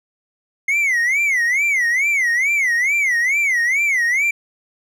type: tone with vibrato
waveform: triangle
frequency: 2095 Hz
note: C7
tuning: 2 cents sharp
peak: -13 dBFS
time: 0.68-4.31 s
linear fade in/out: 5 ms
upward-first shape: sine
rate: 2.3 Hz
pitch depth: 210 cents each way
effects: none